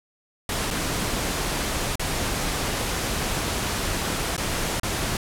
pink noise with dropouts, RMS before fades -26 dBFS, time 0.49-5.17 s, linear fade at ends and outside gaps 2 ms, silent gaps 0.705-0.709 / 1.956-1.995 / 4.366-4.378 / 4.798-4.832 s, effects low-pass 12000 Hz 12 dB/octave

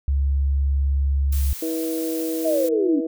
sine tone, 69.3 Hz, C#2, in tune, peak -17 dBFS, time 0.08-1.53 s, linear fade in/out 0 ms
blue noise, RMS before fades -34 dBFS, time 1.32-2.69 s, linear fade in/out 5 ms
harmonic tone, 161.5 Hz, E3, 35 cents flat, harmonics 2 / 3 / 4, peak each -24 / -28 / -38 dBFS, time 1.62-3.07 s, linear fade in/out 5 ms
sine linear sweep, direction down, 659.3 to 261.6 Hz, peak -18 dBFS, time 2.44-3.01 s, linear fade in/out 20 ms
effects none

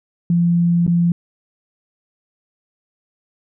sine tone with dropouts, 171.8 Hz, F3, 28 cents flat, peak -12 dBFS, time 0.3-1.12 s, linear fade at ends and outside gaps 2 ms, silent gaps 0.866-0.877 s, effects none

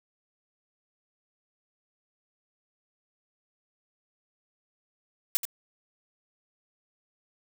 blue noise with echo, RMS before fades -24 dBFS, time 5.35-5.37 s, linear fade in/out 0 ms, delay 82 ms, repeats 1, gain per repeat -9 dB, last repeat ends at 5.452 s, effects none

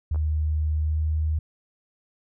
sine tone with pitch glide, 76.9 to 77.79 Hz, D#2 to D#2, -20 to 0 cents, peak -21 dBFS, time 0.11-1.39 s, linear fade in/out 5 ms, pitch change +20 cents, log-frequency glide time 0.82-1 s
clicks, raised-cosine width 1 ms, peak -29 dBFS, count 2, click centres 0.146 / 0.159 s
effects none

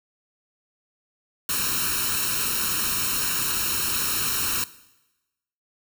white noise with comb filter, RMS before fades -25 dBFS, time 1.49-4.64 s, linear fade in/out 2 ms, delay 0.73 ms, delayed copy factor +0.85, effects noise-tail reverb RT60 1.0 s tail -18 dB re dry

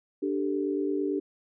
sine chord, D suspended fourth, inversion none, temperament just, 293.7 / 391.6 / 440.5 Hz, D4 / G4 / A4, 0 / -2 / +2 cents, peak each -29 / -29 / -35 dBFS, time 0.22-1.2 s, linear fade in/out 10 ms, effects none

